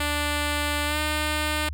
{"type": "tone with pitch glide", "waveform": "5% pulse", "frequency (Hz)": [293.7, 303.4], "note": ["D4", "D#4"], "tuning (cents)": [0, -44], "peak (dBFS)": -13, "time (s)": [0, 1.69], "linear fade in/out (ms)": 5, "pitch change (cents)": 56, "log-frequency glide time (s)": [0.86, 0.99], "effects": ["added 75 Hz sine -30 dBFS peak until 1.73 s"]}